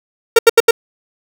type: tone bursts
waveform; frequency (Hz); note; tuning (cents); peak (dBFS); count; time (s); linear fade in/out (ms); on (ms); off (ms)
45% pulse; 460.6; A#4; -21; -3; 4; 0.36-0.71; 5; 29; 78
effects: none